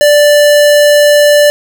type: tone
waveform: square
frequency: 587.3 Hz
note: D5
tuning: in tune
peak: -4 dBFS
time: 0.01-1.5 s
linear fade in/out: 0 ms
effects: none